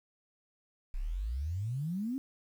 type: exponential sweep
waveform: sine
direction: up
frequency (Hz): 30.74 to 277.2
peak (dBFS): -32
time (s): 0.94-2.18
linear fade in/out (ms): 0
effects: 10-bit

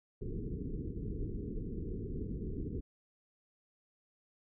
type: low-pass noise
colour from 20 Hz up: pink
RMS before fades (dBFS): -39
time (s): 0.21-2.81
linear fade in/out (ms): 10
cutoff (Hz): 450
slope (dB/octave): 96
effects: none

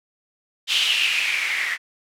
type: noise with low-pass filter sweep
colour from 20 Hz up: violet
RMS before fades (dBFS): -22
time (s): 0.67-1.78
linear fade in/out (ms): 50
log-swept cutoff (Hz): 3200 to 1900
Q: 5.9
effects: none

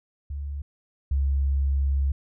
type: tone pair in turn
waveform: sine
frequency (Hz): 71.2 / 68.81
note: C#2 / C#2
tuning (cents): +47 / -12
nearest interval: minor second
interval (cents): 59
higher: first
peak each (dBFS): -29 / -20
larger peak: second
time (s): 0.3-0.62 / 1.11-2.12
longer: second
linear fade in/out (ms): 5
effects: none

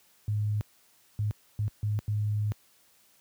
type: tone bursts at uneven times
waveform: sine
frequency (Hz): 105.1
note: G#2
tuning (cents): +21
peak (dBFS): -25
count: 5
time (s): 0.28-0.61 / 1.19-1.31 / 1.59-1.68 / 1.83-1.99 / 2.08-2.52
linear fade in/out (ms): 0
effects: white hiss -63 dBFS RMS until 3.2 s + high-pass 60 Hz 12 dB/octave

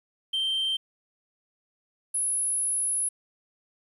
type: tone pair in turn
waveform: sine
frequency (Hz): 3136 / 10554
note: G7 / E9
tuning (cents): 0 / +1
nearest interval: octave + major sixth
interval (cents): 2101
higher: second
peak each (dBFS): -22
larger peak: neither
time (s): 0.33-0.77 / 2.14-3.09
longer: second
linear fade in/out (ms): 10
effects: tanh soft clip ceiling -23 dBFS + 10-bit

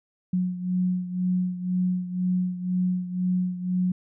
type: beating tone pair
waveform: sine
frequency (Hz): 181.4 / 183.4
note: F#3 / F#3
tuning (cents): -34 / -15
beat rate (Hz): 2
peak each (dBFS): -24 / -29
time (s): 0.33-3.92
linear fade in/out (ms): 5
effects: none

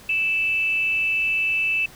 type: tone with frequency modulation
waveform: sine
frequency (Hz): 2637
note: E7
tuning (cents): 0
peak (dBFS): -19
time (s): 0.09-1.86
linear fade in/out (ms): 5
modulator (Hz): 322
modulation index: 0.24
effects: pink hiss -46 dBFS RMS until 1.95 s

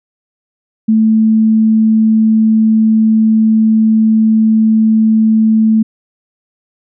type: tone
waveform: sine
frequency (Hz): 220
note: A3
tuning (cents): 0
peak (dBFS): -6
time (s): 0.88-5.83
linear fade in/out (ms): 10
effects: none

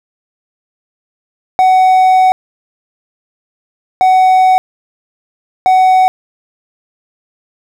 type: tone bursts at uneven times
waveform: triangle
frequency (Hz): 748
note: F#5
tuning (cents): +19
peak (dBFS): -3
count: 3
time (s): 1.59-2.32 / 4.01-4.58 / 5.66-6.08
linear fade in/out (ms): 0
effects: none

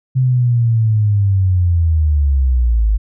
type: linear sweep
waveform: sine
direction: down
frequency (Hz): 130.81 to 50.4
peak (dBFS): -10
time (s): 0.15-2.98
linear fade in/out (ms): 20
effects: none

